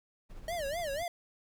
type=noise with tremolo; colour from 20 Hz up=brown; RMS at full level=-45 dBFS; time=0.29-1.04 s; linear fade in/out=20 ms; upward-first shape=triangle; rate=14 Hz; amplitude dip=45%
type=tone with vibrato; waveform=square; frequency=620 Hz; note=D#5; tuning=6 cents flat; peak=-34 dBFS; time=0.48-1.08 s; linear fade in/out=2 ms; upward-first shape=sine; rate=4 Hz; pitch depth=220 cents each way
effects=none